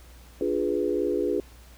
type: chord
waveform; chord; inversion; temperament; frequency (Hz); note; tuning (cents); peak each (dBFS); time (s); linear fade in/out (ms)
sine; D diminished seventh; none; equal with one note detuned; 293.7 / 351.3 / 415.3 / 493.9; D4 / F4 / Ab4 / Cb5; 0 / +10 / 0 / 0; -30 / -28 / -27 / -30; 0.41-1.4; 2
effects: added 60 Hz sine -48 dBFS peak until 1.77 s + pink hiss -54 dBFS RMS until 1.77 s